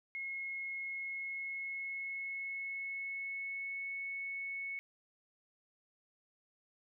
sine tone with pitch glide, 2167 to 2207 Hz, C#7 to C#7, -40 to -8 cents, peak -38 dBFS, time 0.15-4.79 s, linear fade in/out 0 ms, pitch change +32 cents, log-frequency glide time 0.8-3.95 s, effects none

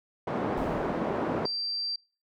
pink band-pass noise, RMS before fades -30 dBFS, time 0.27-1.46 s, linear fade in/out 5 ms, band 220 to 880 Hz, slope 12 dB/octave
brown noise with exponential decay, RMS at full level -35 dBFS, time 0.57-1.4 s, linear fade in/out 5 ms, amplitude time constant 180 ms
sine tone, 4699 Hz, D8, in tune, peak -29 dBFS, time 1.45-1.96 s, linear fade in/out 5 ms
effects noise-tail reverb RT60 0.4 s tail -26 dB re dry

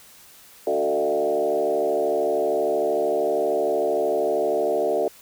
sine tone with frequency modulation, 523.3 Hz, C5, in tune, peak -19 dBFS, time 0.67-5.08 s, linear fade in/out 2 ms, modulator 73 Hz, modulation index 2.4, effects white hiss -49 dBFS RMS until 5.21 s

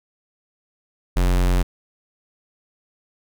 square tone, 45 Hz, F#1, 47 cents flat, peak -16 dBFS, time 1.16-1.63 s, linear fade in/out 10 ms, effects none

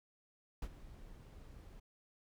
brown noise with ADSR envelope, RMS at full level -38 dBFS, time 0.62-1.8 s, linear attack 4 ms, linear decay 55 ms, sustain -16 dB, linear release 7 ms, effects none

